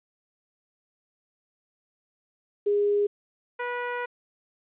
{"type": "tone pair in turn", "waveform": ["sine", "15% pulse"], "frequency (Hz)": [410, 487.6], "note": ["G#4", "B4"], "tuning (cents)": [-22, -22], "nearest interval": "minor third", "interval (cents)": 300, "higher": "second", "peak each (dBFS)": [-20, -22], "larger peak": "first", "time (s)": [[2.66, 3.07], [3.59, 4.06]], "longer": "second", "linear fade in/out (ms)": 10, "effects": ["resampled to 8000 Hz", "10-bit"]}